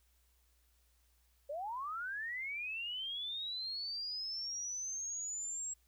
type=linear sweep; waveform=sine; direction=up; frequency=545 to 7650 Hz; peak=-38 dBFS; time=1.49-5.74 s; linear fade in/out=10 ms; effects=added 60 Hz sine -70 dBFS peak until 5.87 s + white hiss -75 dBFS RMS until 5.87 s